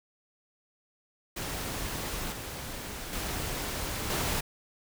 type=noise with level steps; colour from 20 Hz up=pink; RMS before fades=-35 / -39 / -34 / -30 dBFS; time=1.36-4.41 s; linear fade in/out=10 ms; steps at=2.32 / 3.13 / 4.1 s; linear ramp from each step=2 ms; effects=none